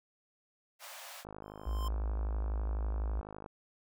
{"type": "high-pass noise", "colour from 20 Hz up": "pink", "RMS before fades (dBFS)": -48, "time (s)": [0.79, 1.25], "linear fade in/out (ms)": 50, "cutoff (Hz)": 550, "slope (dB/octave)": 96}
{"type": "click train", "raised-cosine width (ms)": 1, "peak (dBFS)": -31, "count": 116, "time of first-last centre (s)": [1.25, 3.462], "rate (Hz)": 52}
{"type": "tone with exponential growth", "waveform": "square", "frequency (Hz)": 1044, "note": "C6", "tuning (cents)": -4, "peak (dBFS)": -38, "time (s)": [1.42, 1.88], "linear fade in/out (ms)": 2, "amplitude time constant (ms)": 99}
{"type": "tone", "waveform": "sine", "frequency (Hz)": 58.27, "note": "A#1", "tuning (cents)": 0, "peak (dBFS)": -31, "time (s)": [1.66, 3.21], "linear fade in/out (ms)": 10}
{"effects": []}